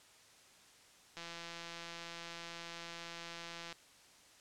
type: click train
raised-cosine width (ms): 0.2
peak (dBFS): -29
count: 433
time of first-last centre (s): 1.17-3.726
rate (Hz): 169
effects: white hiss -62 dBFS RMS until 4.4 s + low-pass 8000 Hz 12 dB/octave